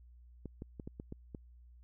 clicks, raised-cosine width 3 ms, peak -30 dBFS, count 7, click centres 0.457 / 0.621 / 0.798 / 0.875 / 0.999 / 1.124 / 1.348 s, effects added 60 Hz sine -55 dBFS peak until 1.83 s

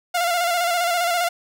sawtooth tone with vibrato, 697 Hz, F5, 4 cents flat, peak -15 dBFS, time 0.14-1.29 s, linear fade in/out 10 ms, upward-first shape square, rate 15 Hz, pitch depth 40 cents each way, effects none

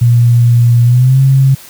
sine tone with pitch glide, 119.1 to 134.46 Hz, A#2 to C3, +38 to +48 cents, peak -4 dBFS, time 0.01-1.55 s, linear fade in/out 10 ms, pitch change +210 cents, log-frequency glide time 0.84-1.2 s, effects white hiss -35 dBFS RMS until 1.69 s

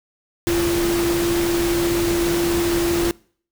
sine tone in noise, 342.4 Hz, F4, 34 cents flat, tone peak -18 dBFS, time 0.47-3.11 s, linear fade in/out 0 ms, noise pink, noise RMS -25 dBFS, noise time 0.47-3.11 s, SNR +4 dB, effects noise-tail reverb RT60 0.5 s tail -24 dB re dry

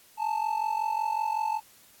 triangle ring-modulated tone, 877 Hz, A5, 6 cents flat, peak -21 dBFS, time 0.17-1.61 s, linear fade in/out 50 ms, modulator 22.7 Hz, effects white hiss -57 dBFS RMS until 2 s + AAC 64 kbps

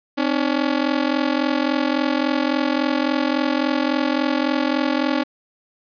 sawtooth ring-modulated tone, 282.6 Hz, C#4, 34 cents sharp, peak -11 dBFS, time 0.17-5.24 s, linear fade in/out 20 ms, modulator 21.8 Hz, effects resampled to 11025 Hz + 8-bit

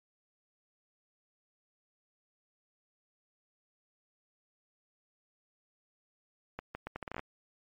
accelerating click train, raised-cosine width 0.5 ms, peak -23 dBFS, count 11, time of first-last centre 6.59-7.194 s, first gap 160 ms, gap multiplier 0.75, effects MP3 64 kbps

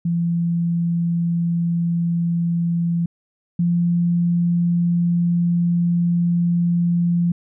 sine tone pair in turn, 170 / 172.57 Hz, F3 / F3, -46 / -20 cents, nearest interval unison, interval 26 cents, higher second, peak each -17 / -15 dBFS, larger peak second, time 0.05-3.06 / 3.59-7.32 s, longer second, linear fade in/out 5 ms, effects none

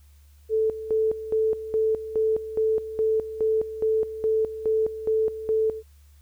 sine tone with tremolo, 439.2 Hz, A4, 3 cents flat, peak -19 dBFS, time 0.49-5.83 s, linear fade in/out 50 ms, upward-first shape square, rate 2.4 Hz, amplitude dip 75%, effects added 72 Hz sine -50 dBFS peak until 6.21 s + white hiss -64 dBFS RMS until 6.21 s

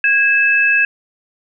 sine tone pair together, 1644 / 2610 Hz, G#6 / E7, -18 / -18 cents, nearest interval minor sixth, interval 800 cents, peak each -13 dBFS, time 0.04-0.85 s, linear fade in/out 2 ms, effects none

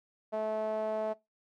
sawtooth tone with band-pass filter, 216.9 Hz, A3, 25 cents flat, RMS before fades -33 dBFS, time 0.32-1.14 s, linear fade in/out 20 ms, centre 660 Hz, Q 4.2, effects noise-tail reverb RT60 0.2 s tail -21 dB re dry + AAC 64 kbps

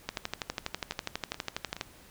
two click trains, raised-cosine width 0.2 ms, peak -22 / -14 dBFS, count 4 / 22, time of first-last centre 0.5-1.766 / 0.09-1.811 s, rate 2.37 / 12.2 Hz, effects pink hiss -55 dBFS RMS until 2.1 s

